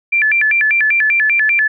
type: tone with vibrato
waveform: sine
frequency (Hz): 2022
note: B6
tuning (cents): +40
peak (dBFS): -10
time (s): 0.12-1.68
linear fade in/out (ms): 10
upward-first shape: square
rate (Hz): 5.1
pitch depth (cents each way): 270
effects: none